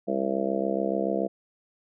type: harmonic tone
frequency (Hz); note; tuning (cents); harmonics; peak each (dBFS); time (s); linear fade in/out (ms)
67; C2; +42; 3 / 4 / 5 / 6 / 7 / 8 / 9 / 10; -31 / -37 / -31 / -36 / -31 / -32 / -36 / -31; 0.07-1.28; 20
effects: none